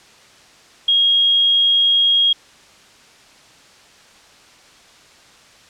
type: tone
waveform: sine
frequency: 3270 Hz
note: G#7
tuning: 28 cents flat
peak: -11 dBFS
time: 0.88-2.33 s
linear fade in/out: 5 ms
effects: white hiss -47 dBFS RMS until 5.69 s + low-pass 6000 Hz 12 dB/octave